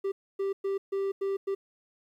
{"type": "tone bursts at uneven times", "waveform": "triangle", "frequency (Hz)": 392, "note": "G4", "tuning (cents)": 0, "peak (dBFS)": -25, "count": 6, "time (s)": [[0.04, 0.12], [0.39, 0.53], [0.64, 0.78], [0.92, 1.12], [1.21, 1.37], [1.47, 1.55]], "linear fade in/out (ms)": 10, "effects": ["11-bit"]}